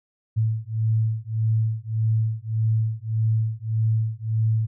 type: beating tone pair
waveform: sine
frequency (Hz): 110 / 111.7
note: A2 / A2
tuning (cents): 0 / +27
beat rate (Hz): 1.7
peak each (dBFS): -23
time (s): 0.36-4.67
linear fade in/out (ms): 20
effects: none